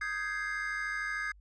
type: chord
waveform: triangle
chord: Ab major seventh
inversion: second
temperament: equal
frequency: 1244.5 / 1568 / 1661.2 / 2093 Hz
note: Eb6 / G6 / Ab6 / C7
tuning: 0 / 0 / 0 / 0 cents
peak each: -39 / -38 / -34 / -37 dBFS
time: 0.01-1.32 s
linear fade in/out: 5 ms
effects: added 50 Hz sine -54 dBFS peak until 1.4 s + resampled to 22050 Hz